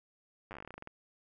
slowing click train, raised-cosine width 0.5 ms, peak -30 dBFS, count 16, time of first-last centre 0.51-0.874 s, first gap 9 ms, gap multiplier 1.13, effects none

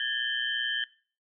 sine tone cluster, 1659 / 1777 / 3068 / 3191 Hz, G#6 / A6 / G7 / G7, -2 / +17 / -38 / +30 cents, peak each -33 / -34 / -32 / -35 dBFS, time 0-0.84 s, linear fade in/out 2 ms, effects noise-tail reverb RT60 0.4 s tail -19 dB re dry

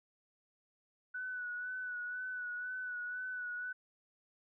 sine tone with vibrato, 1484 Hz, F#6, 5 cents sharp, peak -38 dBFS, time 1.14-3.73 s, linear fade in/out 10 ms, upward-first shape sine, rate 2 Hz, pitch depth 31 cents each way, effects none

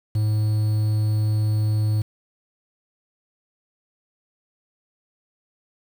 triangle tone with quantisation, 107.2 Hz, A2, 45 cents flat, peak -16 dBFS, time 0.15-2.02 s, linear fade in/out 5 ms, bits 7, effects none

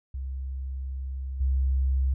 sine tone with level steps, 66.2 Hz, C2, 21 cents sharp, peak -30 / -21 dBFS, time 0.14-2.14 s, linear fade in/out 5 ms, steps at 1.4 s, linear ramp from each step 10 ms, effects none

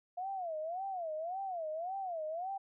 sine tone with vibrato, 696 Hz, F5, 6 cents flat, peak -36 dBFS, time 0.17-2.58 s, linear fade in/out 10 ms, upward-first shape sine, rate 1.8 Hz, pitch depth 210 cents each way, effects none

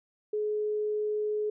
sine tone, 423.1 Hz, G#4, 32 cents sharp, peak -27 dBFS, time 0.33-1.5 s, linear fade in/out 5 ms, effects none

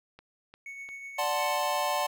click train, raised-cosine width 0.3 ms, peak -33 dBFS, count 4, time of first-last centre 0.19-1.239 s, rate 2.86 Hz
triangle tone with tremolo, 2217 Hz, C#7, in tune, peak -36 dBFS, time 0.66-1.63 s, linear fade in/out 2 ms, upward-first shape triangle, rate 8.1 Hz, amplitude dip 40%
square chord, D dominant seventh, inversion none, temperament equal, 587.3 / 740 / 880 / 1046.5 Hz, D5 / F#5 / A5 / C6, 0 / 0 / 0 / 0 cents, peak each -33 dBFS, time 1.18-2.07 s, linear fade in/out 10 ms
effects none

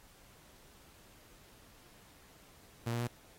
sawtooth tone with pitch steps, 116.9 / 118.53 / 120.19 Hz, A#2 / A#2 / B2, +5 / +29 / -47 cents, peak -29 dBFS, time 2.86-3.076 s, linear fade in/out 10 ms, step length 72 ms, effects pink hiss -61 dBFS RMS until 3.38 s + AAC 48 kbps

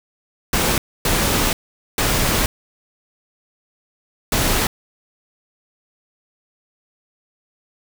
pink noise bursts at uneven times, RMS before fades -18 dBFS, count 4, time 0.53-0.78 / 1.05-1.53 / 1.98-2.46 / 4.32-4.67 s, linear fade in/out 2 ms, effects none

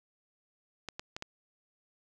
clicks, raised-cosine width 0.2 ms, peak -21 dBFS, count 4, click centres 0.887 / 0.995 / 1.165 / 1.224 s, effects none

